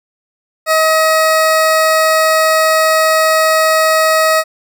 20% pulse tone, 635 Hz, D#5, 35 cents sharp, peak -4 dBFS, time 0.66-4.44 s, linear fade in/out 50 ms, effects none

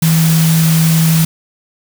sine tone in noise, 161.7 Hz, E3, 33 cents flat, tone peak -8 dBFS, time 0.02-1.25 s, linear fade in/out 5 ms, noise white, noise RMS -19 dBFS, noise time 0.02-1.25 s, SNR +8 dB, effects none

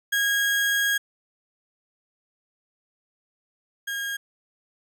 35% pulse tone pair in turn, 1639 / 1627.7 Hz, G#6 / G#6, -23 / -35 cents, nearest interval unison, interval 12 cents, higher first, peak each -19 / -26 dBFS, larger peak first, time 0.12-0.98 / 3.87-4.17 s, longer first, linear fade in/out 10 ms, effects none

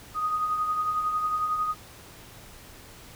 sine tone with tremolo, 1244.5 Hz, D#6, in tune, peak -22 dBFS, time 0.14-1.75 s, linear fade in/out 50 ms, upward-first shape triangle, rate 11 Hz, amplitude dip 50%, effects added 109 Hz sine -57 dBFS peak until 3.15 s + pink hiss -48 dBFS RMS until 3.15 s

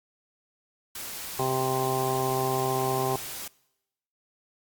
white noise, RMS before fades -37 dBFS, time 0.95-3.48 s, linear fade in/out 5 ms
harmonic tone, 130.81 Hz, C3, in tune, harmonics 1 / 2 / 3 / 4 / 5 / 6 / 7 / 8, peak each -32 / -37 / -29 / -40 / -35 / -30 / -40 / -33 dBFS, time 1.39-3.16 s, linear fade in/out 2 ms
effects noise-tail reverb RT60 0.9 s tail -23 dB re dry + Opus 48 kbps

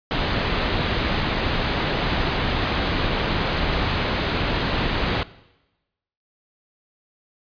pink low-pass noise, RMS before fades -23 dBFS, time 0.11-5.23 s, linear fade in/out 0 ms, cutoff 4400 Hz, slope 48 dB/octave, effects noise-tail reverb RT60 1.0 s tail -19 dB re dry + resampled to 11025 Hz

